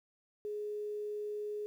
sine tone with quantisation, 418.5 Hz, G#4, 13 cents sharp, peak -36 dBFS, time 0.45-1.66 s, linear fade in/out 0 ms, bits 11, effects none

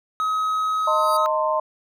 triangle tone, 1271 Hz, D#6, 36 cents sharp, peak -18 dBFS, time 0.2-1.26 s, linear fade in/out 0 ms
20% pulse tone with exponential growth, 4699 Hz, D8, in tune, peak -23 dBFS, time 0.71-1.17 s, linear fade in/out 5 ms, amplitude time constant 100 ms
sine chord, A diminished, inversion second, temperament equal with one note detuned, 622.3 / 901.6 / 1046.5 Hz, Eb5 / A5 / C6, 0 / +42 / 0 cents, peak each -22 / -25 / -23 dBFS, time 0.87-1.6 s, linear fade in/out 5 ms
effects none

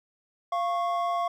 triangle tone pair together, 694 / 1100.9 Hz, F5 / C#6, -11 / -12 cents, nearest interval minor sixth, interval 799 cents, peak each -25 / -27 dBFS, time 0.52-1.28 s, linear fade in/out 5 ms, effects none

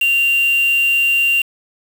sine tone with quantisation, 2772 Hz, F7, 14 cents flat, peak -12 dBFS, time 0.01-1.42 s, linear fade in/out 5 ms, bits 4, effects none

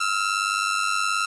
sawtooth ring-modulated tone, 1338 Hz, E6, 25 cents sharp, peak -15 dBFS, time 0-1.26 s, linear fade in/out 10 ms, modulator 49.5 Hz, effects resampled to 24000 Hz + 8-bit

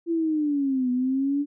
sine linear two-way sweep, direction down then up, 340 to 246.9 to 291.1 Hz, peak -21 dBFS, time 0.06-1.46 s, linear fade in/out 50 ms, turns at 0.91 s, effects none

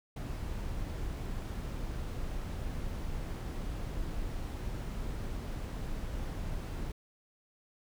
brown noise, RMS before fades -37 dBFS, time 0.16-6.92 s, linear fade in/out 5 ms, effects none

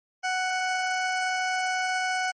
20% pulse tone, 742 Hz, F#5, 5 cents sharp, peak -20 dBFS, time 0.23-2.32 s, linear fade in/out 20 ms, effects MP3 32 kbps

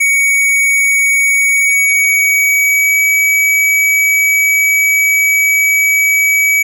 square tone with pitch glide, 2243 to 2277 Hz, C#7 to C#7, +20 to +46 cents, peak -9 dBFS, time 0-6.63 s, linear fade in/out 10 ms, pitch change +26 cents, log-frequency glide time 1.49-3.02 s, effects none

